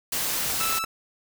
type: noise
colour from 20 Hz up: white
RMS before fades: -27 dBFS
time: 0.12-0.79 s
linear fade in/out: 5 ms
type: click train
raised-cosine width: 0.5 ms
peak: -18 dBFS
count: 4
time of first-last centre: 0.5-0.841 s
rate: 8.81 Hz
type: tone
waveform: sawtooth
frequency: 1318.5 Hz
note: E6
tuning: in tune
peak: -23 dBFS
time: 0.6-0.85 s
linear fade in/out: 5 ms
effects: none